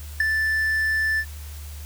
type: tone with ADSR envelope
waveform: triangle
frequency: 1760 Hz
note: A6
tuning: in tune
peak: -12 dBFS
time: 0.2-1.25 s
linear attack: 4 ms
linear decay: 11 ms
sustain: -6 dB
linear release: 61 ms
effects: added 74 Hz sine -34 dBFS peak until 1.85 s + white hiss -45 dBFS RMS until 1.85 s